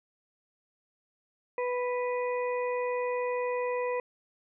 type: harmonic tone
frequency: 493.9 Hz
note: B4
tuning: in tune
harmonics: 1 / 2 / 4 / 5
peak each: -29 / -35 / -41 / -43 dBFS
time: 1.58-4 s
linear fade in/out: 2 ms
effects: none